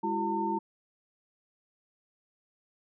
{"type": "tone cluster", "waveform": "sine", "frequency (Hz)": [206.1, 335.2, 379.6, 905], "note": ["G#3", "E4", "F#4", "A5"], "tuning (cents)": [-13, 29, 44, 48], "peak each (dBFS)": [-35, -33, -38, -30], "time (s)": [0.03, 0.59], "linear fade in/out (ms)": 10, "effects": []}